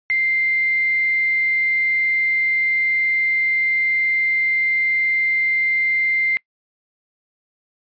sine tone with quantisation, 2093 Hz, C7, in tune, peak -16 dBFS, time 0.1-6.37 s, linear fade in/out 0 ms, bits 6, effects noise-tail reverb RT60 0.1 s tail -24 dB re dry + resampled to 11025 Hz

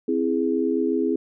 sine chord, C augmented, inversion none, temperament equal, 261.6 / 329.6 / 415.3 Hz, C4 / E4 / G#4, 0 / 0 / 0 cents, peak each -24 dBFS, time 0.08-1.16 s, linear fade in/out 5 ms, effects none

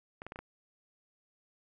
clicks, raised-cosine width 0.5 ms, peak -27 dBFS, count 5, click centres 0.219 / 0.266 / 0.321 / 0.359 / 0.39 s, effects none

